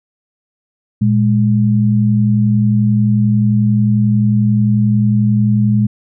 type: tone pair together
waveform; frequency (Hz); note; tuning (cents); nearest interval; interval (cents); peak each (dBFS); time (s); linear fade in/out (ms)
sine; 116.45 / 207.7; A#2 / G#3; -1 / 0; minor seventh; 1001; -12; 1.01-5.87; 10
effects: none